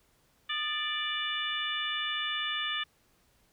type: harmonic tone with a mistuned harmonic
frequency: 587.3 Hz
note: D5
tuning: in tune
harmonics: 2 / 3 / 4 / 5 / 6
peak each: -38 / -36 / -39 / -35 / -36 dBFS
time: 0.49-2.84 s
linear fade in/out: 10 ms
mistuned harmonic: 2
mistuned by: +73 cents
effects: pink hiss -68 dBFS RMS until 3.52 s